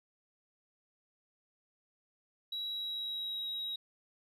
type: tone with pitch glide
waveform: sine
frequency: 3885 to 3827 Hz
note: B7 to A#7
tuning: -29 to +45 cents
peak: -34 dBFS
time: 2.52-3.76 s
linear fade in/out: 5 ms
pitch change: -26 cents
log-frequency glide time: 2.65-3.44 s
effects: tanh soft clip ceiling -33 dBFS